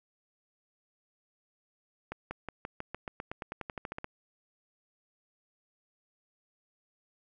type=accelerating click train; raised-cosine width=0.5 ms; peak=-22 dBFS; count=18; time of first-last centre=2.12-4.044 s; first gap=190 ms; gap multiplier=0.93; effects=none